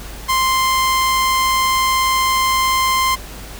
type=tone; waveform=sawtooth; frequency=1046.5 Hz; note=C6; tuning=in tune; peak=-10 dBFS; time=0.28-3.16 s; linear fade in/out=20 ms; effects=added 50 Hz sine -33 dBFS peak until 3.59 s + pink hiss -35 dBFS RMS until 3.59 s